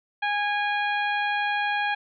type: harmonic tone with a mistuned harmonic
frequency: 824 Hz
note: G#5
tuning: 14 cents flat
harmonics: 1 / 2 / 3 / 4 / 5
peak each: -26 / -27 / -31 / -36 / -45 dBFS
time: 0.22-1.95 s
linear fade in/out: 10 ms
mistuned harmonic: 3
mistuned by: -18 cents
effects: none